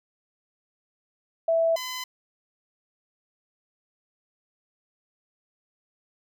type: tone pair in turn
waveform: sine / 10% pulse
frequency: 659 / 1014.9 Hz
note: E5 / B5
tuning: -1 / +47 cents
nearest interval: perfect fifth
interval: 748 cents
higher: second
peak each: -19 / -23 dBFS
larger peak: first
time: 1.48-1.76 / 1.76-2.04 s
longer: neither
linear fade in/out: 5 ms
effects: none